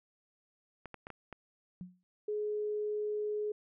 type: clicks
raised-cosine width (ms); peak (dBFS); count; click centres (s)
0.5; -29; 5; 0.857 / 0.943 / 1.069 / 1.103 / 1.327
type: tone with exponential decay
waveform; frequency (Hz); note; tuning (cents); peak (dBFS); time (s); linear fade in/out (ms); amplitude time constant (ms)
sine; 181.1; F#3; -37; -38; 1.81-2.03; 0; 46
type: tone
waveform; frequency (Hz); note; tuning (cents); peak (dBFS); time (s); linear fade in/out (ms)
sine; 420.9; G#4; +23; -32; 2.28-3.52; 5
effects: none